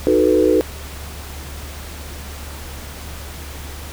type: chord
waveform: sine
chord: B dominant seventh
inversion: first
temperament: equal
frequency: 311.1 / 370 / 440 / 493.9 Hz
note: D#4 / F#4 / A4 / B4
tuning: 0 / 0 / 0 / 0 cents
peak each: -17 dBFS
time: 0.07-0.61 s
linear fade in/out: 0 ms
effects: added 72 Hz sine -32 dBFS peak until 3.92 s + pink hiss -35 dBFS RMS until 3.92 s